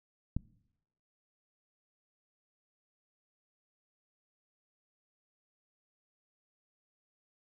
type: click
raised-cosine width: 5 ms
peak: -19 dBFS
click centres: 0.366 s
effects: noise-tail reverb RT60 0.8 s tail -22 dB re dry